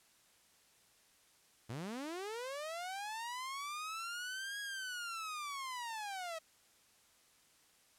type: linear two-way sweep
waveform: sawtooth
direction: up then down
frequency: 103.83 to 1661 to 632 Hz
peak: -37 dBFS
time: 1.69-6.39 s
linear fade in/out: 10 ms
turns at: 4.6 s
effects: white hiss -68 dBFS RMS until 7.98 s + low-pass 11000 Hz 12 dB/octave